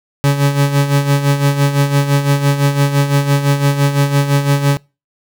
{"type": "tone with tremolo", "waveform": "40% pulse", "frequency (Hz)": 141.3, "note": "C#3", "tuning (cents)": 34, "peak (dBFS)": -7, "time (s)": [0.24, 4.77], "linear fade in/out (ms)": 0, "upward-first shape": "sine", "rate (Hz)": 5.9, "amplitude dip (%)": 65, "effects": ["noise-tail reverb RT60 0.3 s tail -25 dB re dry"]}